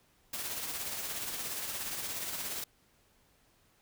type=noise with tremolo; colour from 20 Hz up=white; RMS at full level=-36 dBFS; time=0.33-2.64 s; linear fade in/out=5 ms; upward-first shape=triangle; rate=17 Hz; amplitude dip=45%; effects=pink hiss -68 dBFS RMS until 3.81 s